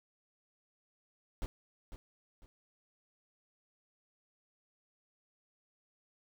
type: noise with echo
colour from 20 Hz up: brown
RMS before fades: -36 dBFS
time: 1.42-1.46 s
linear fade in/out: 0 ms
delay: 500 ms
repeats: 2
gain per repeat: -10 dB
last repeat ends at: 2.46 s
effects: none